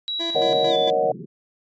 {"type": "tone with pitch glide", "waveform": "sine", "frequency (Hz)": [3888, 3484], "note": ["B7", "A7"], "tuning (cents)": [-28, -18], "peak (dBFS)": -24, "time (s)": [0.08, 0.9], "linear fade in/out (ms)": 0, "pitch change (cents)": -190, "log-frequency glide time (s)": [0.69, 0.74]}
{"type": "tone with tremolo", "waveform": "25% pulse", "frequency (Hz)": 334.8, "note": "E4", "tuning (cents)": 27, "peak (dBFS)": -24, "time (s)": [0.19, 0.91], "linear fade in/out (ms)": 20, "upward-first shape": "square", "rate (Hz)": 4.4, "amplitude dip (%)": 65}
{"type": "band-pass noise", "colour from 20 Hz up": "pink", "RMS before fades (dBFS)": -37, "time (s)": [0.34, 1.26], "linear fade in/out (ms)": 10, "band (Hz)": [130, 420], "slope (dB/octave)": 96}
{"type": "chord", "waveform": "sine", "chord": "D# minor seventh", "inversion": "second", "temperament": "equal", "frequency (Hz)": [466.2, 554.4, 622.3, 740], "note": ["A#4", "C#5", "D#5", "F#5"], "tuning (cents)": [0, 0, 0, 0], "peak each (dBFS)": -23, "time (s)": [0.35, 1.12], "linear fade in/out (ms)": 5}
{"effects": ["resampled to 16000 Hz"]}